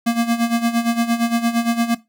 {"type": "tone with tremolo", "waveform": "square", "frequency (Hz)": 233.2, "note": "A#3", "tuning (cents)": 1, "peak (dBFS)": -14, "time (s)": [0.06, 1.95], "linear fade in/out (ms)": 10, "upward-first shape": "sine", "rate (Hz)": 8.7, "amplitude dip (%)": 75, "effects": ["noise-tail reverb RT60 0.2 s tail -17 dB re dry"]}